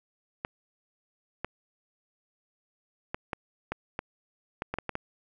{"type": "clicks", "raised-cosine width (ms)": 0.5, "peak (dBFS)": -16, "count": 11, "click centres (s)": [0.449, 1.446, 3.145, 3.332, 3.72, 3.991, 4.621, 4.74, 4.786, 4.893, 4.954], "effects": []}